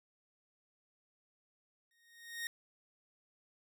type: tone with exponential growth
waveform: sawtooth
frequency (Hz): 1860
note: A#6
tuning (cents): -4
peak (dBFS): -32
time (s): 1.91-2.47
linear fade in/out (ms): 1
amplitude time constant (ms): 120
effects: none